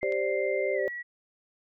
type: tone with pitch glide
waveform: sine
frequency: 2093 to 1930.4 Hz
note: C7 to B6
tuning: 0 to -40 cents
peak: -34 dBFS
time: 0.01-1.03 s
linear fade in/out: 20 ms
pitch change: -140 cents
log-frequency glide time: 0.74-0.8 s
type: chord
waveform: sine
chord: G suspended fourth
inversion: none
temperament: equal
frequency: 392 / 523.3 / 587.3 Hz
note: G4 / C5 / D5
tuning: 0 / 0 / 0 cents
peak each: -30 dBFS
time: 0.03-0.88 s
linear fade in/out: 0 ms
type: click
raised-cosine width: 0.2 ms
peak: -29 dBFS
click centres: 0.123 s
effects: none